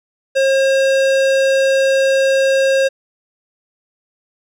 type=tone with hard clipping; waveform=sine; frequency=538 Hz; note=C5; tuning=48 cents sharp; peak=-13 dBFS; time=0.35-2.89 s; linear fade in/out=20 ms; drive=18 dB; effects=none